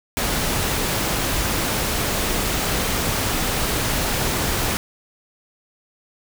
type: noise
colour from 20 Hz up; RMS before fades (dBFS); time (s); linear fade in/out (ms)
pink; -22; 0.17-4.77; 0
effects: none